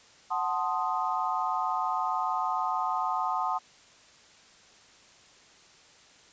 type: chord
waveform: sine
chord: F# diminished seventh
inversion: none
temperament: equal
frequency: 740 / 880 / 1046.5 / 1244.5 Hz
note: F#5 / A5 / C6 / Eb6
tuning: 0 / 0 / 0 / 0 cents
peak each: -32 dBFS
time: 0.3-3.59 s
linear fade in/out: 20 ms
effects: white hiss -56 dBFS RMS until 6.32 s + resampled to 16000 Hz